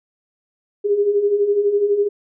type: beating tone pair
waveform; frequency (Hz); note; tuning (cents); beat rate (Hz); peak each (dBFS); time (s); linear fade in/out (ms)
sine; 397.9 / 409.9; G4 / G#4; +26 / -23; 12; -22 / -15; 0.84-2.09; 20
effects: none